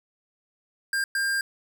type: tone bursts at uneven times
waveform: square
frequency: 1600 Hz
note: G6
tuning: 35 cents sharp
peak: -24 dBFS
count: 2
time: 0.93-1.04 / 1.15-1.41 s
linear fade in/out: 2 ms
effects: none